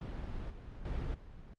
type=noise with level steps; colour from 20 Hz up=brown; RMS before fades=-40 / -47 / -37 / -51 dBFS; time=0.01-1.54 s; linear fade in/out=5 ms; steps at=0.5 / 0.85 / 1.14 s; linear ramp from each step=5 ms; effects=low-pass 4000 Hz 12 dB/octave + Opus 32 kbps